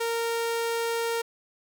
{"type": "tone", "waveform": "sawtooth", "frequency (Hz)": 462.5, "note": "A#4", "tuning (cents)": -14, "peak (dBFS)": -22, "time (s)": [0, 1.22], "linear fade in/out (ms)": 10, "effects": []}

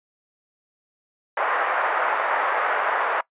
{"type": "band-pass noise", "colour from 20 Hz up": "white", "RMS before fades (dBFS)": -23, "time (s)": [1.37, 3.21], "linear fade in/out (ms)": 5, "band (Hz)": [550, 1600], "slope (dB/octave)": 24, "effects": ["noise-tail reverb RT60 0.1 s tail -21 dB re dry", "resampled to 8000 Hz"]}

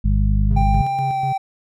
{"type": "harmonic tone", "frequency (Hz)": 50.7, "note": "G#1", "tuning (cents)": -41, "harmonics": [1, 2, 3, 4], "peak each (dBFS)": [-15, -20, -26, -24], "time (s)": [0.04, 0.82], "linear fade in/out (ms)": 10}
{"type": "tone with tremolo", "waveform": "triangle", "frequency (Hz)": 135.9, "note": "C#3", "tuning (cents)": -34, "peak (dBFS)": -20, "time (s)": [0.5, 1.33], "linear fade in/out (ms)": 10, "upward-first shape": "square", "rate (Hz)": 4.1, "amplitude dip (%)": 70}
{"type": "tone with pitch glide", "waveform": "triangle", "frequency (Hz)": [790, 776], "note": ["G5", "G5"], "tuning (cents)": [13, -18], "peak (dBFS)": -17, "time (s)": [0.56, 1.38], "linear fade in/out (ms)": 10, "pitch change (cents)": -31, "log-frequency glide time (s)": [0.99, 1.2]}
{"effects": []}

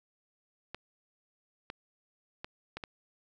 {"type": "clicks", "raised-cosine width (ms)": 0.3, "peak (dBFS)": -23, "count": 5, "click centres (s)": [0.746, 1.701, 2.445, 2.77, 2.838], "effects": []}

